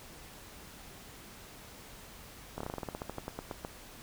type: slowing click train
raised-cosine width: 1 ms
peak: -23 dBFS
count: 17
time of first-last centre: 2.58-3.649 s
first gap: 25 ms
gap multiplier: 1.12
effects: pink hiss -51 dBFS RMS until 4.02 s